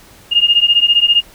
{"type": "beating tone pair", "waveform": "sine", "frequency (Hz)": [2827, 2842], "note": ["F7", "F7"], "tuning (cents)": [20, 30], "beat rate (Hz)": 15, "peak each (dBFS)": [-12, -11], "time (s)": [0.31, 1.22], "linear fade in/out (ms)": 20, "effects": ["pink hiss -43 dBFS RMS until 1.34 s"]}